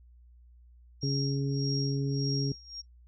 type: tone with tremolo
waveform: sine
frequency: 5580 Hz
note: F8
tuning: 2 cents flat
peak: -33 dBFS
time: 1.01-2.82 s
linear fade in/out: 20 ms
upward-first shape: sine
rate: 1.7 Hz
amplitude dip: 90%
type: harmonic tone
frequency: 138.59 Hz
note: C#3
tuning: in tune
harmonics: 1 / 2 / 3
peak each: -28 / -34 / -38 dBFS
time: 1.03-2.52 s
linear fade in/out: 2 ms
effects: noise-tail reverb RT60 0.1 s tail -21 dB re dry + added 60 Hz sine -53 dBFS peak until 3.07 s